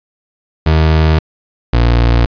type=tone pair in turn; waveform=30% pulse; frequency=78.8 / 58.68 Hz; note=D#2 / A#1; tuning=+23 / +12 cents; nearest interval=perfect fourth; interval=511 cents; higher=first; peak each=-5 dBFS; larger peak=neither; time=0.66-1.19 / 1.73-2.26 s; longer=neither; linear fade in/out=5 ms; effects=resampled to 11025 Hz + 7-bit